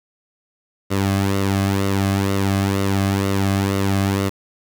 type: tone with flanger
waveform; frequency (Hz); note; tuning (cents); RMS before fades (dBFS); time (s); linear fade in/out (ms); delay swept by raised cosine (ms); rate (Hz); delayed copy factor
sawtooth; 98; G2; 0; -19; 0.9-4.3; 20; 1.2 to 2.18; 2.1; -0.6
effects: 7-bit